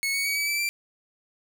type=tone with pitch steps; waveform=sawtooth; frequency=2200 / 2229 / 2259 / 2289 / 2320 / 2351 Hz; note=C#7 / C#7 / C#7 / D7 / D7 / D7; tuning=-14 / +9 / +32 / -45 / -22 / +1 cents; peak=-21 dBFS; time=0.03-0.69 s; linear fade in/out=0 ms; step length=110 ms; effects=none